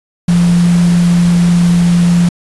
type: tone in noise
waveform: sine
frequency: 173.7 Hz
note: F3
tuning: 9 cents flat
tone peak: -6 dBFS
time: 0.28-2.29 s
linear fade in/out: 5 ms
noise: pink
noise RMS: -24 dBFS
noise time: 0.28-2.29 s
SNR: +15 dB
effects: resampled to 24000 Hz